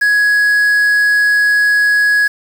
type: tone with quantisation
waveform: triangle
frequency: 1671 Hz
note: G#6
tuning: 10 cents sharp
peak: -7 dBFS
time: 0.01-2.28 s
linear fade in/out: 10 ms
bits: 5
effects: none